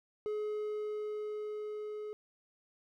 triangle tone with level ramp, 423.3 Hz, G#4, 33 cents sharp, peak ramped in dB -31 to -37 dBFS, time 0.26-2.13 s, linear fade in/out 0 ms, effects none

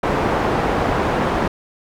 white low-pass noise, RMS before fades -19 dBFS, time 0.03-1.48 s, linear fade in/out 5 ms, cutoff 880 Hz, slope 12 dB/octave, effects none

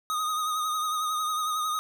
square tone with vibrato, 1244.5 Hz, D#6, in tune, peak -27 dBFS, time 0.1-1.79 s, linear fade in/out 0 ms, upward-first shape sine, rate 11 Hz, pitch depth 38 cents each way, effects none

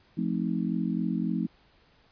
sine chord, F dominant seventh, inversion none, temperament just, 174.61 / 218.3 / 261.9 / 314.3 Hz, F3 / A3 / C4 / Eb4, 0 / -13 / +2 / +18 cents, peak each -30 / -30 / -33 / -34 dBFS, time 0.17-1.47 s, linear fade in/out 10 ms, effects pink hiss -62 dBFS RMS until 2.11 s + resampled to 11025 Hz

